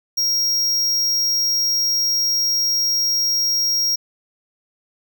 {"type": "tone", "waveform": "square", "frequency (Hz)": 5600, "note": "F8", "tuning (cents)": 4, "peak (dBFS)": -17, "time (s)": [0.17, 3.96], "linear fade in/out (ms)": 10, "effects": []}